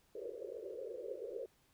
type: band-pass noise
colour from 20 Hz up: white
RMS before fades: -45 dBFS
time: 0.15-1.46 s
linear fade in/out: 2 ms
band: 360 to 560 Hz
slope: 96 dB/octave
effects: pink hiss -72 dBFS RMS until 1.73 s